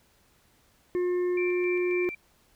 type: harmonic tone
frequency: 357.8 Hz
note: F4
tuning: 42 cents sharp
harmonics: 1 / 3 / 5 / 6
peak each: -24 / -44 / -46 / -49 dBFS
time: 0.95-2.09 s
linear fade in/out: 0 ms
type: tone with tremolo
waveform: sine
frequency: 2349 Hz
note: D7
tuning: in tune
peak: -31 dBFS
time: 1.37-2.15 s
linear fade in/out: 5 ms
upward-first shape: square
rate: 3.7 Hz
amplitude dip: 35%
effects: pink hiss -64 dBFS RMS until 2.55 s